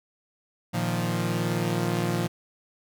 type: chord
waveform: sawtooth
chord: Bb suspended fourth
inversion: none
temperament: equal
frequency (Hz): 116.54 / 155.56 / 174.61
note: Bb2 / Eb3 / F3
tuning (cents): 0 / 0 / 0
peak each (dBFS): -25 / -27 / -24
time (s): 0.73-2.28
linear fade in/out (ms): 20
effects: none